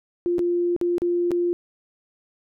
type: tone with dropouts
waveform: sine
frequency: 349.2 Hz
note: F4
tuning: in tune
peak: -19 dBFS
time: 0.26-1.53 s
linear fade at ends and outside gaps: 0 ms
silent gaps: 0.383-0.392 / 0.764-0.813 / 0.982-1.019 / 1.308-1.316 s
effects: none